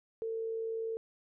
sine tone with amplitude modulation, 450 Hz, A4, 39 cents sharp, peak -32 dBFS, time 0.22-0.97 s, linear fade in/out 0 ms, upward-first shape sine, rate 60.2 Hz, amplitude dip 30%, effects none

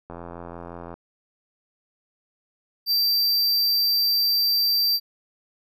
click train, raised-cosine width 1 ms, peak -23 dBFS, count 73, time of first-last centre 0.1-0.94 s, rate 85.7 Hz
square tone, 4689 Hz, D8, 4 cents flat, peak -19 dBFS, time 2.86-5 s, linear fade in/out 50 ms
effects none

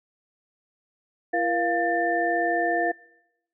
sine tone cluster, 338 / 475.7 / 697 / 1783 Hz, E4 / A#4 / F5 / A6, +43 / +35 / -4 / +22 cents, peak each -28 / -30 / -24 / -27 dBFS, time 1.33-2.92 s, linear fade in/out 10 ms, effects noise-tail reverb RT60 1.0 s tail -26 dB re dry

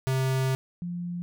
square / sine tone pair in turn, 131.8 / 174.8 Hz, C3 / F3, +13 / +2 cents, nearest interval perfect fourth, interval 489 cents, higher second, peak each -24 / -30 dBFS, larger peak first, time 0.07-0.55 / 0.82-1.22 s, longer first, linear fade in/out 0 ms, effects none

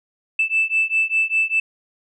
sine beating tone pair, 2637 / 2642 Hz, E7 / E7, 0 / +3 cents, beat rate 5 Hz, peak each -19 / -19 dBFS, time 0.39-1.6 s, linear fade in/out 5 ms, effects tanh soft clip ceiling -10 dBFS

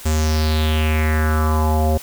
square tone with low-pass filter sweep, 77.78 Hz, D#2, in tune, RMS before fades -17 dBFS, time 0.05-1.98 s, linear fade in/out 10 ms, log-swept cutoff 7900 to 600 Hz, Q 4.2, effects white hiss -37 dBFS RMS until 2.02 s

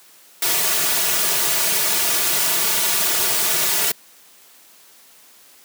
white noise with comb filter, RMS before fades -19 dBFS, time 0.42-3.92 s, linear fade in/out 5 ms, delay 3.8 ms, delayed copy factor -0.85, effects white hiss -49 dBFS RMS until 5.64 s + high-pass 200 Hz 12 dB/octave

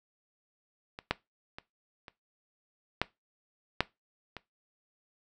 clicks, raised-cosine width 0.3 ms, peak -24 / -10 / -25 / -29 / -10 / -8 / -24 dBFS, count 7, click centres 0.989 / 1.11 / 1.585 / 2.082 / 3.016 / 3.806 / 4.367 s, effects noise-tail reverb RT60 0.2 s tail -19 dB re dry

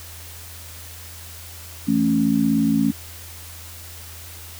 sine chord, A major, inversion second, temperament equal, 164.81 / 220 / 277.2 Hz, E3 / A3 / C#4, 0 / 0 / 0 cents, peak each -25 / -19 / -19 dBFS, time 1.87-2.92 s, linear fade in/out 20 ms, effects added 84 Hz sine -40 dBFS peak until 4.59 s + white hiss -40 dBFS RMS until 4.59 s

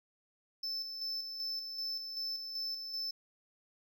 triangle tone with tremolo, 5274 Hz, E8, in tune, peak -34 dBFS, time 0.63-3.11 s, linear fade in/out 5 ms, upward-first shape square, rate 2.6 Hz, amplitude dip 45%, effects none

